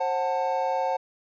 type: chord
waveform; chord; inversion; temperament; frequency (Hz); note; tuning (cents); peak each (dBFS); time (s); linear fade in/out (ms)
triangle; F# diminished; second; just; 532.8 / 740 / 888; C5 / F#5 / A5; +31 / 0 / +16; -26; 0-0.97; 10
effects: resampled to 16000 Hz